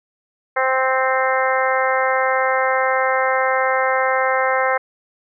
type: harmonic tone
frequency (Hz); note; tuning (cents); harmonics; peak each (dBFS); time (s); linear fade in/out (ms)
261.6; C4; 0; 2 / 3 / 4 / 5 / 6 / 7 / 8; -20 / -22 / -23 / -24 / -25 / -25 / -26; 0.56-4.78; 10
effects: none

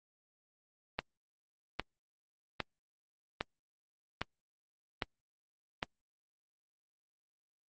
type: click train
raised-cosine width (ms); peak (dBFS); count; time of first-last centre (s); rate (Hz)
0.3; -16; 7; 0.99-5.829; 1.24
effects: Opus 24 kbps

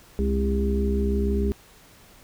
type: harmonic tone with a mistuned harmonic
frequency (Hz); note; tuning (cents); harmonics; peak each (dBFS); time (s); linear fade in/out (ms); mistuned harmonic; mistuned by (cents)
66.7; C2; +34; 1 / 3 / 4 / 5 / 6; -23 / -26 / -36 / -37 / -27; 0.19-1.52; 0; 3; +48
effects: pink hiss -52 dBFS RMS until 2.23 s

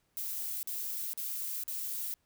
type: noise bursts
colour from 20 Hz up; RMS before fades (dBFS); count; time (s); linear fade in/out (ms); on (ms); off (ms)
violet; -37; 4; 0.17-2.139; 0; 460; 43
effects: pink hiss -75 dBFS RMS until 2.25 s

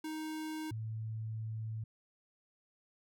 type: tone pair in turn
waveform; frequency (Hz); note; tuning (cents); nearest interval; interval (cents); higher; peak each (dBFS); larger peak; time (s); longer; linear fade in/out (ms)
square / sine; 312.5 / 110.49; D#4 / A2; +8 / +8; octave + tritone; 1800; first; -39 / -37; second; 0.04-0.71 / 0.71-1.84; second; 5
effects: none

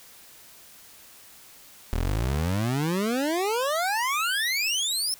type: exponential sweep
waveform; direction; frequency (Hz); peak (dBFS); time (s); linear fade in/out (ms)
25% pulse; up; 37.96 to 5420; -20; 1.93-5.14; 0
effects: white hiss -50 dBFS RMS until 5.19 s

